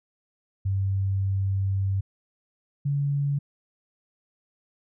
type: tone pair in turn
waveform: sine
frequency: 97.1 / 141.88 Hz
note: G2 / C#3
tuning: -16 / +41 cents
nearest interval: perfect fifth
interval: 657 cents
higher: second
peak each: -22 dBFS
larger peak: neither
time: 0.65-2.01 / 2.85-3.39 s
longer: first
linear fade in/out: 10 ms
effects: none